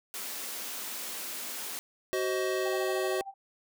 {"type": "high-pass noise", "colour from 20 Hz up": "white", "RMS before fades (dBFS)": -38, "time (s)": [0.14, 1.79], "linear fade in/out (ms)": 0, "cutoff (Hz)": 190, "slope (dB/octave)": 96}
{"type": "chord", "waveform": "square", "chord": "C diminished", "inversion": "second", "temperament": "just", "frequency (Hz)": [376.7, 523.3, 627.9], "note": ["Gb4", "C5", "Eb5"], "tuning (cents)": [31, 0, 16], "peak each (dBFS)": [-31, -36, -35], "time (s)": [2.13, 3.21], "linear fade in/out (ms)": 0}
{"type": "tone with tremolo", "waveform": "sine", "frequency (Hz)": 784, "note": "G5", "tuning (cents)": 0, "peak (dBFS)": -36, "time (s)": [2.65, 3.34], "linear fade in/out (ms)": 10, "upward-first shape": "sine", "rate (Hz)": 13, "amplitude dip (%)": 90}
{"effects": []}